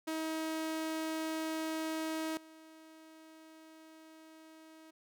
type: tone with level steps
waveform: sawtooth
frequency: 318.1 Hz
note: D#4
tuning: 38 cents sharp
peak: -31 / -50 dBFS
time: 0.07-4.91 s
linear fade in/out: 10 ms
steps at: 2.37 s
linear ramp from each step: 2 ms
effects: none